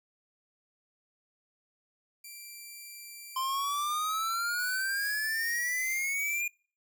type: tone with pitch glide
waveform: 5% pulse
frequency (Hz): 2354 to 2339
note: D7 to D7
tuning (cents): +3 to -8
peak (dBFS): -35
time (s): 2.24-6.14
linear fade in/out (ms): 5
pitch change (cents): -11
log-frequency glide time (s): 3.96-5.84
type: exponential sweep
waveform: square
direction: up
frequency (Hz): 1037 to 2434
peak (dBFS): -30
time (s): 3.36-6.48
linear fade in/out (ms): 5
type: noise with tremolo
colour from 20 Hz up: violet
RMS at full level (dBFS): -43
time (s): 4.59-6.41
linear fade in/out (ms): 0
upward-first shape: sine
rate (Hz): 2.5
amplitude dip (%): 50
effects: noise-tail reverb RT60 0.4 s tail -26 dB re dry